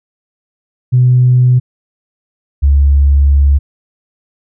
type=tone pair in turn; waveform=sine; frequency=125.4 / 70.38 Hz; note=B2 / C#2; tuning=+27 / +27 cents; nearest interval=minor seventh; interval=1000 cents; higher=first; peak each=-4 dBFS; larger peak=neither; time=0.92-1.6 / 2.62-3.59 s; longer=second; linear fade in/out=20 ms; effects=tanh soft clip ceiling 0 dBFS